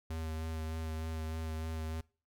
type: tone with vibrato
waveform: square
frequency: 79.9 Hz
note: D#2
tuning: 47 cents sharp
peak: -37 dBFS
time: 0.1-2.01 s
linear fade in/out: 5 ms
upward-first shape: sine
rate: 3.3 Hz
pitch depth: 17 cents each way
effects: noise-tail reverb RT60 0.4 s tail -24 dB re dry